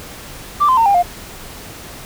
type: tone with pitch steps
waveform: sine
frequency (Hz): 1174.7 / 1034.5 / 911.1 / 802.3 / 706.6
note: D6 / C6 / A#5 / G5 / F5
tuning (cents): 0 / -20 / -40 / +40 / +20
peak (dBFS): -8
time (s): 0.6-1.03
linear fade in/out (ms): 20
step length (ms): 86
effects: tanh soft clip ceiling -5 dBFS + pink hiss -34 dBFS RMS until 2.05 s